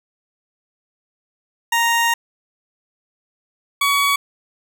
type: tone pair in turn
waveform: 20% pulse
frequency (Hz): 932.3 / 1129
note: A#5 / C#6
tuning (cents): 0 / +31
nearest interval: minor third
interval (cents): 331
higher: second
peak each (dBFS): -10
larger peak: neither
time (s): 1.72-2.14 / 3.81-4.16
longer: first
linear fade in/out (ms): 5
effects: none